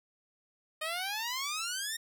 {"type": "exponential sweep", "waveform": "10% pulse", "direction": "up", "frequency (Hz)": [611, 1864.7], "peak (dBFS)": -25, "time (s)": [0.81, 1.97], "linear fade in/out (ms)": 10, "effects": []}